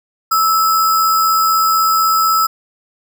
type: tone with sample-and-hold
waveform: sine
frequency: 1308 Hz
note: E6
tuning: 14 cents flat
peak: -10 dBFS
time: 0.31-2.47 s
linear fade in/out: 10 ms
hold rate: 6300 Hz
effects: none